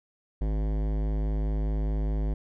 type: tone with hard clipping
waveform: sine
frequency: 52.4 Hz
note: G#1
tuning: 16 cents sharp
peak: -27 dBFS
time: 0.41-2.34 s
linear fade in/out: 5 ms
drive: 18 dB
effects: none